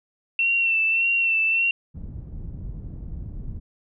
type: tone with vibrato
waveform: sine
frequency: 2700 Hz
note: E7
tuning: 41 cents sharp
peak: -18 dBFS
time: 0.39-1.71 s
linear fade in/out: 2 ms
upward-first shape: sine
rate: 1.7 Hz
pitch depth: 36 cents each way
type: low-pass noise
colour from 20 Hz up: pink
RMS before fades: -34 dBFS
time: 1.94-3.6 s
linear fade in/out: 20 ms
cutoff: 150 Hz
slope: 12 dB/octave
effects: none

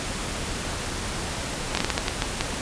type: slowing click train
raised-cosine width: 0.2 ms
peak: -5 dBFS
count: 9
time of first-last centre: 1.75-2.409 s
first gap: 23 ms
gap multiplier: 1.35
effects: pink hiss -30 dBFS RMS until 2.61 s + resampled to 22050 Hz

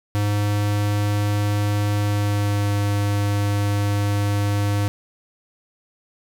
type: tone with pitch glide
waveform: square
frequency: 103.2 to 102.07 Hz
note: G#2 to G#2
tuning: -10 to -30 cents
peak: -19 dBFS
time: 0.15-4.88 s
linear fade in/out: 0 ms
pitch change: -20 cents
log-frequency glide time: 2-2.72 s
effects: none

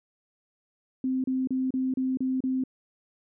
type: tone bursts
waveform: sine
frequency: 260 Hz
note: C4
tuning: 11 cents flat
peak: -24 dBFS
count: 7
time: 1.04-2.638 s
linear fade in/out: 2 ms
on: 200 ms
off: 33 ms
effects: none

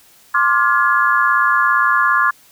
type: chord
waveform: sine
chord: D half-diminished seventh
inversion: third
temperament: just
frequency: 1057.2 / 1174.7 / 1409.6 / 1691.5 Hz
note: C6 / D6 / F6 / Ab6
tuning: +18 / 0 / +16 / +31 cents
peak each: -17 dBFS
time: 0.34-2.31 s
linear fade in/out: 10 ms
effects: white hiss -49 dBFS RMS until 2.51 s

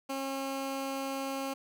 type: tone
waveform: 15% pulse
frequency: 270.9 Hz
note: C#4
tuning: 40 cents flat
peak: -27 dBFS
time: 0.09-1.54 s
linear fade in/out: 10 ms
effects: none

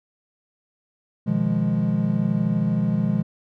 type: chord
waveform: triangle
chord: F half-diminished seventh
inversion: second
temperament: equal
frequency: 123.47 / 155.56 / 174.61 / 207.7 Hz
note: Cb3 / Eb3 / F3 / Ab3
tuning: 0 / 0 / 0 / 0 cents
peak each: -25 / -24 / -22 / -21 dBFS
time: 1.26-3.23 s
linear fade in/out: 20 ms
effects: none

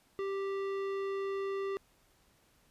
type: tone with tanh clipping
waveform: sine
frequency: 392 Hz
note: G4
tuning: in tune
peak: -35 dBFS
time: 0.19-1.77 s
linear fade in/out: 0 ms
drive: 15 dB
effects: pink hiss -68 dBFS RMS until 2.7 s + resampled to 32000 Hz

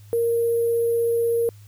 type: tone with sample-and-hold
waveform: sine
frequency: 466.2 Hz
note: A#4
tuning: in tune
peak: -18 dBFS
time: 0.13-1.49 s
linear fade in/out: 0 ms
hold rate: 11025 Hz
effects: added 103 Hz sine -43 dBFS peak until 1.67 s + white hiss -57 dBFS RMS until 1.67 s

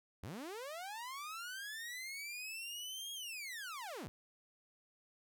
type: linear two-way sweep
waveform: sawtooth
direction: up then down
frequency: 71.9 to 3293 to 71.9 Hz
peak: -40 dBFS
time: 0.23-4.08 s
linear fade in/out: 0 ms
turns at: 3.13 s
effects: none

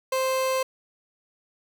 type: tone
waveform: 30% pulse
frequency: 523.3 Hz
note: C5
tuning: in tune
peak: -20 dBFS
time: 0.12-0.63 s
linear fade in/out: 5 ms
effects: none

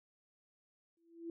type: tone with exponential growth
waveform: sine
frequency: 334.8 Hz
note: E4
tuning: 27 cents sharp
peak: -38 dBFS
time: 0.97-1.3 s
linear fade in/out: 2 ms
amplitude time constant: 71 ms
effects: none

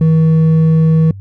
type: tone with hard clipping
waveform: sine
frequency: 160 Hz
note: D#3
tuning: 49 cents sharp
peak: -8 dBFS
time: 0.01-1.11 s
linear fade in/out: 2 ms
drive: 4 dB
effects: noise-tail reverb RT60 0.1 s tail -25 dB re dry + added 98 Hz sine -27 dBFS peak until 1.2 s

